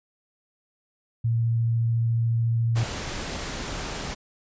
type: tone with vibrato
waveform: sine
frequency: 115.5 Hz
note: A#2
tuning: 16 cents flat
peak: -20 dBFS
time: 1.24-2.84 s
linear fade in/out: 10 ms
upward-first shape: triangle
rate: 14 Hz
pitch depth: 10 cents each way
type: noise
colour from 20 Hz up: pink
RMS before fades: -32 dBFS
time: 2.75-4.15 s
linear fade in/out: 20 ms
effects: resampled to 16000 Hz